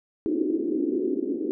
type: band-pass noise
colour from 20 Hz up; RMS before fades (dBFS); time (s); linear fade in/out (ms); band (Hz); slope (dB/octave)
pink; -26; 0.26-1.51; 0; 280 to 370; 48
effects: none